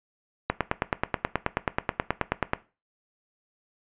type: click train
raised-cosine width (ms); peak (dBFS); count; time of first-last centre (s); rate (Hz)
0.5; -7; 20; 0.5-2.534; 9.34
effects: noise-tail reverb RT60 0.3 s tail -17 dB re dry + resampled to 8000 Hz